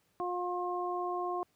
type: harmonic tone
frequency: 356.4 Hz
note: F4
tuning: 35 cents sharp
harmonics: 1 / 2 / 3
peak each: -36 / -36 / -37 dBFS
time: 0.2-1.43 s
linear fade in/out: 0 ms
effects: pink hiss -73 dBFS RMS until 1.55 s + high-pass 80 Hz 12 dB/octave